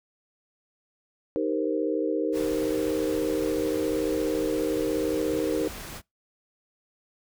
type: chord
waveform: sine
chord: C minor seventh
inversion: first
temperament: equal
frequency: 311.1 / 392 / 466.2 / 523.3 Hz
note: Eb4 / G4 / Bb4 / C5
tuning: 0 / 0 / 0 / 0 cents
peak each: -28 / -31 / -28 / -32 dBFS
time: 1.36-5.68 s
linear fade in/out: 0 ms
type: noise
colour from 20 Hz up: pink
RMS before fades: -39 dBFS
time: 2.32-6.02 s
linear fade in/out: 50 ms
effects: noise-tail reverb RT60 0.2 s tail -25 dB re dry